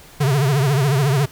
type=tone with vibrato; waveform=square; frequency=138.59 Hz; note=C#3; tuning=in tune; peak=-15 dBFS; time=0.2-1.26 s; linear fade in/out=10 ms; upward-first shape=triangle; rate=14 Hz; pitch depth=170 cents each way; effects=pink hiss -44 dBFS RMS until 1.31 s